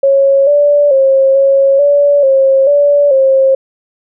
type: tone with pitch steps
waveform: sine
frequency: 549 / 581 / 538 / 547 / 574 / 538 / 576 / 535 Hz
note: C#5 / D5 / C5 / C#5 / D5 / C5 / D5 / C5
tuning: -17 / -19 / +48 / -23 / -40 / +48 / -34 / +38 cents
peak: -5 dBFS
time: 0.03-3.55 s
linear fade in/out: 5 ms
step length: 440 ms
effects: none